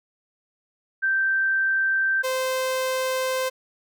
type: tone pair in turn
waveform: sine / sawtooth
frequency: 1563 / 518.7 Hz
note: G6 / C5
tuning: -6 / -15 cents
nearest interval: octave + perfect fifth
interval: 1909 cents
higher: first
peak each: -19 dBFS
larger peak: neither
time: 1.02-2.23 / 2.23-3.5 s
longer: second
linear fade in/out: 20 ms
effects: none